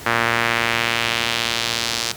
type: tone with band-pass filter sweep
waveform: sawtooth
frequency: 116.6 Hz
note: A#2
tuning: 1 cent sharp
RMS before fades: -21 dBFS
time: 0.06-2.12 s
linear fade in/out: 5 ms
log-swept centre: 1600 to 5100 Hz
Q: 1.4
effects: pink hiss -36 dBFS RMS until 2.16 s + high-pass 60 Hz 12 dB/octave